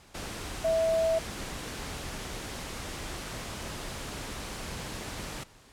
sine tone in noise, 652 Hz, E5, 19 cents flat, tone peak -23 dBFS, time 0.64-1.19 s, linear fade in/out 10 ms, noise pink, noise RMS -38 dBFS, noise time 0.14-5.44 s, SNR +12 dB, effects pink hiss -56 dBFS RMS until 5.72 s + low-pass 10000 Hz 12 dB/octave

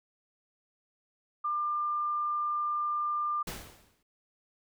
sine tone, 1196 Hz, D6, 31 cents sharp, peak -28 dBFS, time 1.44-3.43 s, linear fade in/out 10 ms
pink noise with exponential decay, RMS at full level -36 dBFS, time 3.47-4.03 s, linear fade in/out 5 ms, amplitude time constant 120 ms
effects none

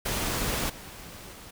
pink noise with level steps, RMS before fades -29 / -44 / -46 dBFS, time 0.05-1.51 s, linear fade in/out 10 ms, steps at 0.69 / 1.32 s, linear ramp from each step 10 ms, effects none

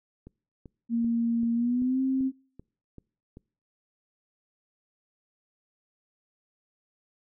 click train, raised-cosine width 3 ms, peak -32 dBFS, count 9, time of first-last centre 0.27-3.371 s, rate 2.58 Hz
sine tone with pitch glide, 232.6 to 264.1 Hz, A#3 to C4, -4 to +16 cents, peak -23 dBFS, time 0.89-2.32 s, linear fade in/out 50 ms, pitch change +220 cents, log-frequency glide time 1.54-2.01 s
effects noise-tail reverb RT60 0.5 s tail -26 dB re dry

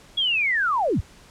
sine linear sweep, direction down, 3372 to 30.87 Hz, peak -19 dBFS, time 0.17-1.01 s, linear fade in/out 10 ms, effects pink hiss -50 dBFS RMS until 1.3 s + low-pass 9000 Hz 12 dB/octave

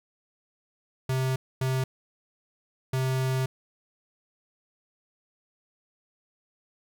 square tone bursts at uneven times, 130.81 Hz, C3, in tune, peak -25 dBFS, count 3, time 1.09-1.36 / 1.61-1.84 / 2.93-3.46 s, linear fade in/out 5 ms, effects 11-bit

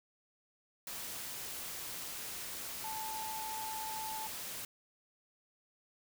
sine tone in noise, 877 Hz, A5, 6 cents flat, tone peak -40 dBFS, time 2.84-4.27 s, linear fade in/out 2 ms, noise white, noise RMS -43 dBFS, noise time 0.87-4.65 s, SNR 0 dB, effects none

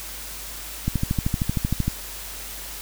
click train, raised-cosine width 5 ms, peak -9 dBFS, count 14, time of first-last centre 0.88-1.88 s, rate 13 Hz, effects added 50 Hz sine -41 dBFS peak until 2.81 s + white hiss -36 dBFS RMS until 2.81 s

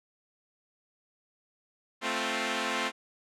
5% pulse chord, F major, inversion first, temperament equal, 220 / 261.6 / 349.2 Hz, A3 / C4 / F4, 0 / 0 / 0 cents, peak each -22 / -21 / -23 dBFS, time 2.01-2.92 s, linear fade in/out 50 ms, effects low-pass 7000 Hz 12 dB/octave

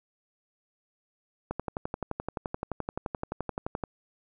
click train, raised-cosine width 1 ms, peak -17 dBFS, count 28, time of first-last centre 1.51-3.838 s, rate 11.6 Hz, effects none

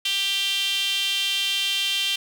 sawtooth tone with high-pass filter, 393.3 Hz, G4, 6 cents sharp, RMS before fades -24 dBFS, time 0.05-2.16 s, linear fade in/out 5 ms, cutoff 3100 Hz, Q 6.2, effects none

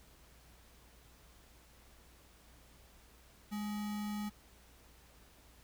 sine tone with sample-and-hold, 207.7 Hz, G#3, in tune, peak -36 dBFS, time 3.51-4.3 s, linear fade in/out 20 ms, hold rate 1050 Hz, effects added 59 Hz sine -63 dBFS peak until 5.63 s + pink hiss -63 dBFS RMS until 5.63 s

